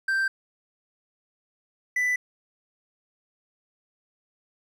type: tone pair in turn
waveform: triangle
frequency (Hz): 1568 / 1988.7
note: G6 / B6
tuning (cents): 0 / +12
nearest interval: major third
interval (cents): 412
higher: second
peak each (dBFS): -20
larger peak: neither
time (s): 0.08-0.28 / 1.96-2.16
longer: neither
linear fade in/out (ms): 5
effects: none